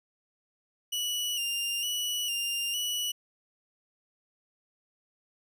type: tone with vibrato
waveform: sawtooth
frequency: 2870 Hz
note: F7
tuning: 47 cents sharp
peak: -26 dBFS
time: 0.92-3.12 s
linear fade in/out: 10 ms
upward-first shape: square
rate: 1.1 Hz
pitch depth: 44 cents each way
effects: none